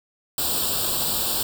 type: noise with comb filter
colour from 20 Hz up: white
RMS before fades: -24 dBFS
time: 0.38-1.43 s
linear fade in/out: 2 ms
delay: 0.24 ms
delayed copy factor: +0.9
effects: none